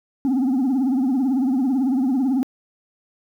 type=tone with vibrato; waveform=sine; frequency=261.6 Hz; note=C4; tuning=in tune; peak=-14 dBFS; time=0.25-2.43 s; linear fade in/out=0 ms; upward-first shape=triangle; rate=18 Hz; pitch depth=160 cents each way; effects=tanh soft clip ceiling -16 dBFS + 9-bit